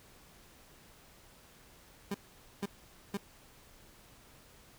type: tone bursts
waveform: 30% pulse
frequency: 200.2 Hz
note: G3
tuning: 37 cents sharp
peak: -30 dBFS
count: 3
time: 2.11-3.172 s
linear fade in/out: 5 ms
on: 34 ms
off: 480 ms
effects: pink hiss -59 dBFS RMS until 4.78 s